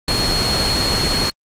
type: tone in noise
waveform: sine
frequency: 4300 Hz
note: C8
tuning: 47 cents sharp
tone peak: -19 dBFS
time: 0.08-1.3 s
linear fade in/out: 2 ms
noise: pink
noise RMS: -19 dBFS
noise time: 0.08-1.3 s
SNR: -3 dB
effects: low-pass 10000 Hz 12 dB/octave + Opus 24 kbps